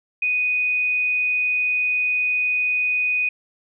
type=tone; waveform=sine; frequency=2487 Hz; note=D#7; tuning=1 cent flat; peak=-18 dBFS; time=0.22-3.29 s; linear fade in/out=5 ms; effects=none